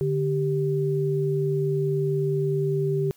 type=tone pair together; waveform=sine; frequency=146.78 / 391.4 Hz; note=D3 / G4; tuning=-1 / -3 cents; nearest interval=octave + perfect fourth; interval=1698 cents; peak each=-24 dBFS; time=0.01-3.11 s; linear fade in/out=0 ms; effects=white hiss -59 dBFS RMS until 3.16 s